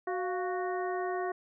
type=harmonic tone with a mistuned harmonic; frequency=370 Hz; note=F#4; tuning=in tune; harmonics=1 / 2 / 3 / 4 / 5; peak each=-33 / -35 / -40 / -45 / -43 dBFS; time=0.07-1.32 s; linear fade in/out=5 ms; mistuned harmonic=2; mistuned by=-85 cents; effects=none